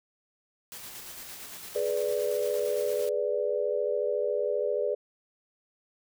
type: noise with tremolo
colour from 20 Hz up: white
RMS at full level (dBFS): -42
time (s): 0.72-3.09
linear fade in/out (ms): 0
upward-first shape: square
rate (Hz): 8.8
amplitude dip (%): 25
type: chord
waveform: sine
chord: G# diminished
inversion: none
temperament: equal with one note detuned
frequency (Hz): 419.4 / 493.9 / 587.3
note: G#4 / B4 / D5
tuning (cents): +17 / 0 / 0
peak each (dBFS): -30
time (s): 1.75-4.95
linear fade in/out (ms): 10
effects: none